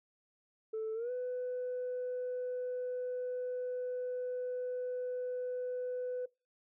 sine tone with pitch glide, 440 to 499.6 Hz, A4 to B4, 0 to +20 cents, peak -33 dBFS, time 0.73-6.26 s, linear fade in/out 10 ms, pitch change +220 cents, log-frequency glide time 0.94-1.11 s, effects noise-tail reverb RT60 0.3 s tail -25 dB re dry + tanh soft clip ceiling -32 dBFS

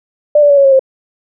sine tone with pitch steps, 594 / 580.8 / 567.8 / 555.2 / 542.8 / 530.7 Hz, D5 / D5 / C#5 / C#5 / C#5 / C5, +20 / -19 / +41 / +3 / -36 / +24 cents, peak -4 dBFS, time 0.35-0.794 s, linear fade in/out 5 ms, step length 74 ms, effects none

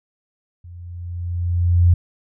sine tone with level ramp, 87.31 Hz, F2, in tune, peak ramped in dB -36 to -8 dBFS, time 0.64-1.94 s, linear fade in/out 5 ms, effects none

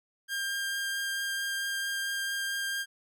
sawtooth tone with vibrato, 1601 Hz, G6, 36 cents sharp, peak -27 dBFS, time 0.28-2.86 s, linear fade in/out 50 ms, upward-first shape triangle, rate 4.5 Hz, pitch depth 8 cents each way, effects none

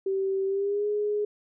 sine tone with pitch glide, 386.6 to 416.7 Hz, G4 to G#4, -24 to +6 cents, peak -24 dBFS, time 0.06-1.25 s, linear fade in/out 5 ms, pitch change +130 cents, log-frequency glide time 0.46-0.87 s, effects none

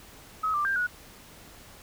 sine tone with pitch steps, 1277 / 1183 / 1587 / 1461 Hz, D#6 / D6 / G6 / F#6, +45 / +12 / +21 / -22 cents, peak -24 dBFS, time 0.43-0.87 s, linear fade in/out 10 ms, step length 110 ms, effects pink hiss -50 dBFS RMS until 1.82 s

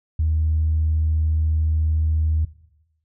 sine tone, 78.5 Hz, D#2, 16 cents sharp, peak -16 dBFS, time 0.19-2.45 s, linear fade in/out 5 ms, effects noise-tail reverb RT60 0.9 s tail -18 dB re dry + tanh soft clip ceiling -12 dBFS

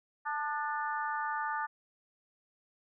harmonic tone with a mistuned harmonic, 294.1 Hz, D4, 3 cents sharp, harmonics 3 / 4 / 5 / 6, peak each -35 / -37 / -39 / -41 dBFS, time 0.25-1.67 s, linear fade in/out 20 ms, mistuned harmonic 4, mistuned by +41 cents, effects none

